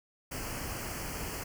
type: band-stop noise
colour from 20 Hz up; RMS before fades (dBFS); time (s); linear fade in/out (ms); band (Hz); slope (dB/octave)
pink; -38; 0.31-1.44; 10; 3100 to 4400; 96
effects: none